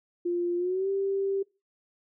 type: tone with pitch glide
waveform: sine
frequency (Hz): 349.2 to 392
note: F4 to G4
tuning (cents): 0 to 0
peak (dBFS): -25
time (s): 0.25-1.43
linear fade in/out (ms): 10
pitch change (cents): +200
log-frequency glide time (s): 0.57-0.89
effects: noise-tail reverb RT60 0.3 s tail -25 dB re dry